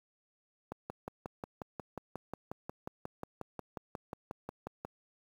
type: click train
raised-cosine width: 1 ms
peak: -25 dBFS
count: 24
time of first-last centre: 0.72-4.849 s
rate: 5.57 Hz
effects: high-pass 80 Hz 12 dB/octave + 9-bit